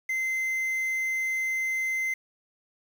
triangle tone with quantisation, 2071 Hz, C7, 18 cents flat, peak -24 dBFS, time 0.09-2.14 s, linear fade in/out 5 ms, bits 8, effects none

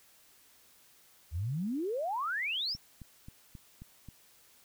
sine exponential sweep, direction up, 73.42 to 5750 Hz, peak -31 dBFS, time 1.31-2.77 s, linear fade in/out 50 ms
click train, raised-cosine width 5 ms, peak -34 dBFS, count 6, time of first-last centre 2.75-4.087 s, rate 3.74 Hz
effects white hiss -62 dBFS RMS until 4.64 s

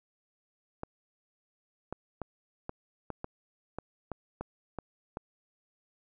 clicks, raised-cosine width 1 ms, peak -22 dBFS, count 11, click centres 0.834 / 1.926 / 2.217 / 2.694 / 3.103 / 3.244 / 3.786 / 4.117 / 4.41 / 4.787 / 5.171 s, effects none

